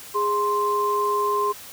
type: tone pair together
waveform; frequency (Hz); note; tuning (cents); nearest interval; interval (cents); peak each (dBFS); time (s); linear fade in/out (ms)
sine; 413 / 1046.5; G#4 / C6; -10 / 0; octave + major third; 1610; -24 / -21; 0.14-1.53; 20
effects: white hiss -41 dBFS RMS until 1.72 s